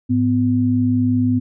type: tone pair together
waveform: sine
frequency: 105.7 / 251.4 Hz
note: G#2 / B3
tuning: +31 / +31 cents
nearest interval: octave + minor third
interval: 1500 cents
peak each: -19 / -15 dBFS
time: 0.09-1.4 s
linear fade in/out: 20 ms
effects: none